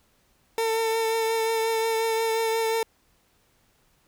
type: tone with vibrato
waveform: 30% pulse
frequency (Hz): 449.9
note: A4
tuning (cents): +39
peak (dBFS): -20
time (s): 0.58-2.83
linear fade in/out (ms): 2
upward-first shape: triangle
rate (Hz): 5.6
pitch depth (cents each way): 22
effects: pink hiss -65 dBFS RMS until 4.07 s